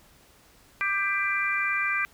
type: harmonic tone with a mistuned harmonic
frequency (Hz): 394.8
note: G4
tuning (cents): +12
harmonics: 3 / 4 / 5 / 6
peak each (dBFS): -31 / -29 / -30 / -28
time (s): 0.81-2.05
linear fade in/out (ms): 0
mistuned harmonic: 5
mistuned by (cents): +20
effects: pink hiss -57 dBFS RMS until 2.13 s